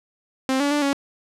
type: tone with pitch steps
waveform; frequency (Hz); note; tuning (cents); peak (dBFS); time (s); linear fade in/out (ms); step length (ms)
sawtooth; 263.4 / 285.6 / 293.3 / 279.1; C4 / D4 / D4 / C#4; +12 / -48 / -2 / +12; -15; 0.49-0.93; 0; 110
effects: low-pass 9000 Hz 12 dB/octave